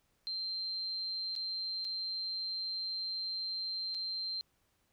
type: tone with dropouts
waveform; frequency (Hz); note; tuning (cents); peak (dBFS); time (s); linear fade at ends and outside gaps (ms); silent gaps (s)
sine; 4144; C8; -17; -35; 0.27-4.41; 0; 1.353-1.362 / 1.845-1.85 / 3.944-3.948
effects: pink hiss -75 dBFS RMS until 4.92 s